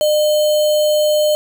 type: tone with sample-and-hold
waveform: sine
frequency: 605 Hz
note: D#5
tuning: 49 cents flat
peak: -11 dBFS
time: 0.01-1.35 s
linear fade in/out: 0 ms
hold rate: 3675 Hz
effects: none